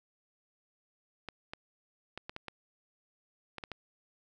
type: clicks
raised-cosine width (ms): 0.3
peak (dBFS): -24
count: 9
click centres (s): 1.287 / 1.535 / 2.176 / 2.295 / 2.364 / 2.483 / 3.583 / 3.638 / 3.717
effects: none